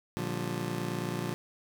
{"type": "chord", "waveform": "25% pulse", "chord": "G minor seventh", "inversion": "first", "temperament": "just", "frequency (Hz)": [117.6, 147, 176.4, 196], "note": ["Bb2", "D3", "F3", "G3"], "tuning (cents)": [16, 2, 18, 0], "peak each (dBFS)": [-34, -34, -33, -37], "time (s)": [0.17, 1.34], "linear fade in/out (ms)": 0, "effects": []}